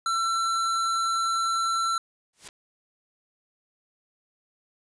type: tone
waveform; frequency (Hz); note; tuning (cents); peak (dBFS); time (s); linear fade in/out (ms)
square; 1345; E6; +34; -24; 0.06-1.98; 2
type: noise with exponential growth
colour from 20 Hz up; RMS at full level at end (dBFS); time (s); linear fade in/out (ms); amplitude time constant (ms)
white; -36; 2.33-2.48; 5; 32
type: clicks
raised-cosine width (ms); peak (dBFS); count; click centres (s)
0.2; -29; 2; 2.486 / 2.489
effects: resampled to 22050 Hz